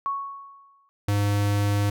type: tone with exponential decay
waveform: sine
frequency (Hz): 1108.7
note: C#6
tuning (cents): 0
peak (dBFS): -22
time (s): 0.06-0.89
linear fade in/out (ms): 0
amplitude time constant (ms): 180
type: tone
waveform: square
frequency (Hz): 102.1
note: G#2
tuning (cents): -29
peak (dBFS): -21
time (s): 1.08-1.9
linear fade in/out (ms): 5
effects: none